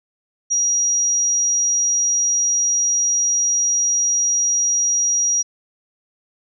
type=tone; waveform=sine; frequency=5740 Hz; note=F8; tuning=47 cents sharp; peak=-15 dBFS; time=0.5-5.43 s; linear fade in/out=20 ms; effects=none